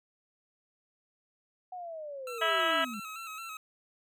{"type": "linear sweep", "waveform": "sine", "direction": "down", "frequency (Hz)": [744, 196], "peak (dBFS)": -38, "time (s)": [1.72, 3], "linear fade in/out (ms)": 5}
{"type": "tone with vibrato", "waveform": "25% pulse", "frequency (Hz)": 1311, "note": "E6", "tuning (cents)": -10, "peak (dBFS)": -36, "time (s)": [2.27, 3.57], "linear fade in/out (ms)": 2, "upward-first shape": "square", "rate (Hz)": 4.5, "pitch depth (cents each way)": 46}
{"type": "harmonic tone", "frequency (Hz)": 327.3, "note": "E4", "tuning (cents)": -12, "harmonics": [2, 3, 4, 5, 6, 7, 8, 9, 10], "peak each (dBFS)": [-32, -38, -30, -33, -36, -44, -41, -34, -39], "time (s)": [2.41, 2.85], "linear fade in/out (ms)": 10}
{"effects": []}